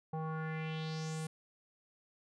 square tone with low-pass filter sweep, 158.3 Hz, D#3, 30 cents sharp, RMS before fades -39 dBFS, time 0.13-1.27 s, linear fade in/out 5 ms, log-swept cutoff 810 to 9900 Hz, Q 3.3, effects none

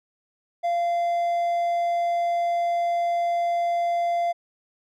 triangle tone, 690 Hz, F5, 21 cents flat, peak -19 dBFS, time 0.63-4.33 s, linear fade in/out 20 ms, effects none

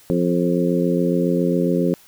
harmonic tone with a mistuned harmonic, 87.31 Hz, F2, in tune, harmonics 2 / 3 / 4 / 5 / 6, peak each -20 / -22 / -23 / -24 / -25 dBFS, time 0.1-1.94 s, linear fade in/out 0 ms, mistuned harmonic 6, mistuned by +22 cents, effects white hiss -50 dBFS RMS until 2.07 s

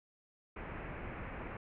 pink low-pass noise, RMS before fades -44 dBFS, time 0.56-1.57 s, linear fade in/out 5 ms, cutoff 2500 Hz, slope 48 dB/octave, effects none

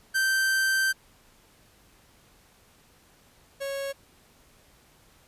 45% pulse tone pair in turn, 1559 / 551.2 Hz, G6 / C#5, -10 / -10 cents, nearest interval octave + tritone, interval 1800 cents, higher first, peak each -22 / -30 dBFS, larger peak first, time 0.14-0.93 / 3.6-3.93 s, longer first, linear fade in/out 20 ms, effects pink hiss -59 dBFS RMS until 5.27 s + resampled to 32000 Hz

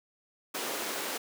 pink high-pass noise, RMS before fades -35 dBFS, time 0.54-1.18 s, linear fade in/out 10 ms, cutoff 280 Hz, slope 24 dB/octave, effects none

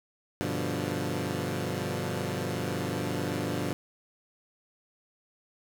15% pulse chord, G dominant seventh, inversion none, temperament equal, 98 / 123.47 / 146.83 / 174.61 Hz, G2 / B2 / D3 / F3, 0 / 0 / 0 / 0 cents, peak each -29 dBFS, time 0.41-3.73 s, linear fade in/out 0 ms, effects none

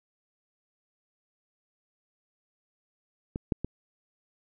clicks, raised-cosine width 3 ms, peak -19 / -12 / -18 dBFS, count 3, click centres 3.359 / 3.522 / 3.646 s, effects none

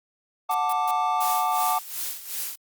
triangle chord, D major, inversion first, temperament just, 734.2 / 881 / 1174.7 Hz, F#5 / A5 / D6, -14 / +2 / 0 cents, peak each -24 dBFS, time 0.49-1.79 s, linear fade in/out 10 ms
blue noise bursts, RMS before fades -35 dBFS, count 3, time 0.51-0.909 s, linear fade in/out 0 ms, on 33 ms, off 150 ms
blue noise with tremolo, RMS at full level -29 dBFS, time 1.2-2.56 s, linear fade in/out 10 ms, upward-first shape sine, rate 2.7 Hz, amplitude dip 75%
effects Opus 48 kbps

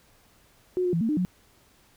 sine tone with pitch steps, 364.6 / 357.7 / 166.9 / 225.4 / 302.5 / 181.6 Hz, F#4 / F4 / E3 / A3 / D#4 / F#3, -25 / +41 / +22 / +42 / -49 / -32 cents, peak -22 dBFS, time 0.77-1.25 s, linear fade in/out 0 ms, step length 80 ms, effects pink hiss -60 dBFS RMS until 1.96 s

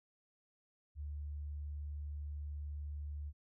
sine tone, 73.42 Hz, D2, in tune, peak -40 dBFS, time 0.95-3.33 s, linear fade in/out 50 ms, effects none

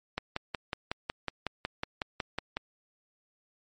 click train, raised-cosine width 0.3 ms, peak -15 dBFS, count 14, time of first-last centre 0.18-2.57 s, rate 5.44 Hz, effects MP3 48 kbps

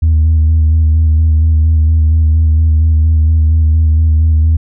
sine tone with vibrato, 79 Hz, D#2, 27 cents sharp, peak -4 dBFS, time 0.02-4.57 s, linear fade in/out 10 ms, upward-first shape square, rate 4.3 Hz, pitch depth 24 cents each way, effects tanh soft clip ceiling -4 dBFS

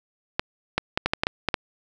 clicks, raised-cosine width 0.3 ms, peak -5 dBFS, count 9, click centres 0.395 / 0.78 / 0.975 / 1.06 / 1.135 / 1.235 / 1.269 / 1.487 / 1.542 s, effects none

